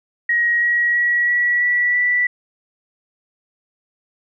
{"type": "tone with pitch steps", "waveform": "sine", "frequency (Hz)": [1893, 1907.3, 1921.6, 1936.1, 1950.7, 1965.4], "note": ["A#6", "A#6", "B6", "B6", "B6", "B6"], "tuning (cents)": [26, 39, -48, -35, -22, -9], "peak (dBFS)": -14, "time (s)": [0.29, 2.27], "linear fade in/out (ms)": 5, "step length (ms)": 330, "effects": []}